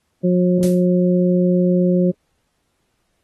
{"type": "harmonic tone", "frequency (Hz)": 180, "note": "F#3", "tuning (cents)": -47, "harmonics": [1, 2, 3], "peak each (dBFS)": [-14, -19, -21], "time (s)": [0.23, 2.12], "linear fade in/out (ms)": 20}
{"type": "noise with exponential decay", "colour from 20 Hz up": "blue", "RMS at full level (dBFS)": -24, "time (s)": [0.63, 0.86], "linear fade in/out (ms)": 0, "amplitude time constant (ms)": 50}
{"effects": ["pink hiss -69 dBFS RMS until 3.23 s", "AAC 32 kbps"]}